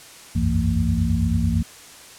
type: tone cluster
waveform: sine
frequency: 63.2 / 87 / 96 / 166.5 / 227.8 Hz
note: B1 / F2 / G2 / E3 / A#3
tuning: +41 / -6 / -36 / +18 / -40 cents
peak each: -24 dBFS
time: 0.35-1.63 s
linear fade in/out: 10 ms
effects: white hiss -43 dBFS RMS until 2.18 s + low-pass 10000 Hz 12 dB/octave